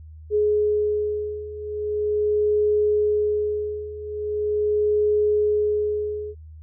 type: beating tone pair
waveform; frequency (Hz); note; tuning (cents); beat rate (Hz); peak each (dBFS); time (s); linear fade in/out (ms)
sine; 420 / 420.41; G#4 / G#4; +19 / +21; 0.41; -24 / -21; 0.3-6.35; 50
effects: added 78 Hz sine -39 dBFS peak until 6.62 s